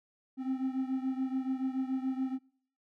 triangle beating tone pair, 260.4 / 267.4 Hz, C4 / C4, -8 / +38 cents, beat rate 7 Hz, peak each -30 / -34 dBFS, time 0.37-2.39 s, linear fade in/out 50 ms, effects noise-tail reverb RT60 0.6 s tail -24 dB re dry

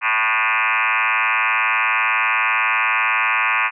sine tone with frequency modulation, 1782 Hz, A6, 22 cents sharp, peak -15 dBFS, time 0.01-3.71 s, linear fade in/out 50 ms, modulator 112 Hz, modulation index 7.5, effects none

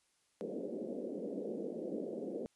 white band-pass noise, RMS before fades -41 dBFS, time 0.41-2.46 s, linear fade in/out 0 ms, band 190 to 540 Hz, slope 48 dB/octave, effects white hiss -75 dBFS RMS until 2.55 s + resampled to 24000 Hz

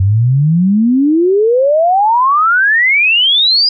sine exponential sweep, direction up, 92.5 to 4978 Hz, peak -7 dBFS, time 0-3.69 s, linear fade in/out 5 ms, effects none

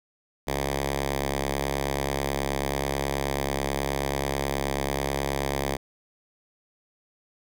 5% pulse tone with notch filter, 69.3 Hz, C#2, in tune, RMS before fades -28 dBFS, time 0.47-5.77 s, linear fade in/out 10 ms, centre 230 Hz, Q 1.8, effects none

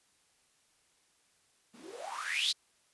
blue noise with band-pass filter sweep, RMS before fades -36 dBFS, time 1.73-2.53 s, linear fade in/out 20 ms, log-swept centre 200 to 4400 Hz, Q 9.9, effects white hiss -70 dBFS RMS until 2.93 s + resampled to 24000 Hz

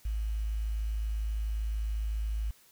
sine tone with quantisation, 53.7 Hz, A1, 41 cents flat, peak -29 dBFS, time 0.05-2.51 s, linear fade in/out 5 ms, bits 9, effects white hiss -61 dBFS RMS until 2.71 s

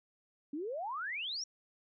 sine exponential sweep, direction up, 274.5 to 5840 Hz, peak -36 dBFS, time 0.53-1.44 s, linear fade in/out 5 ms, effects none

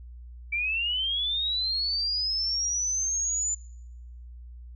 sine linear sweep, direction up, 2306 to 7100 Hz, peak -25 dBFS, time 0.52-3.55 s, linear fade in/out 10 ms, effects noise-tail reverb RT60 0.9 s tail -25 dB re dry + added 60 Hz sine -41 dBFS peak until 4.75 s

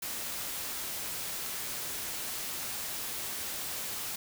white noise, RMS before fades -37 dBFS, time 0.02-4.16 s, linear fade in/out 5 ms, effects none

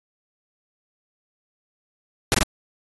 pink noise bursts, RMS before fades -18 dBFS, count 3, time 2.32-2.431 s, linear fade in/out 0 ms, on 23 ms, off 21 ms, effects AAC 32 kbps

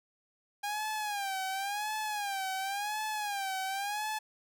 sawtooth tone with vibrato, 810 Hz, G#5, 43 cents flat, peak -29 dBFS, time 0.63-4.19 s, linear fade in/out 10 ms, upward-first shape sine, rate 0.93 Hz, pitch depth 110 cents each way, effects none

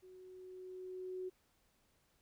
sine tone with level ramp, 370 Hz, F#4, in tune, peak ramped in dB -55 to -39 dBFS, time 0.02-1.3 s, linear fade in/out 20 ms, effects pink hiss -75 dBFS RMS until 2.21 s

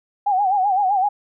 sine tone with vibrato, 782 Hz, G5, 4 cents flat, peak -15 dBFS, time 0.26-1.09 s, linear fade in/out 10 ms, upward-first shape sine, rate 7.8 Hz, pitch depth 110 cents each way, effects none

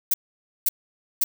violet noise bursts, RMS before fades -20 dBFS, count 3, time 0.11-1.24 s, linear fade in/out 5 ms, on 30 ms, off 520 ms, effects none

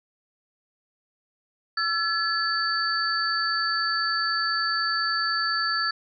sine tone cluster, 1340 / 1706 / 4550 Hz, E6 / G#6 / C#8, +28 / +46 / +44 cents, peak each -27 dBFS, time 1.77-5.91 s, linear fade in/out 5 ms, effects none

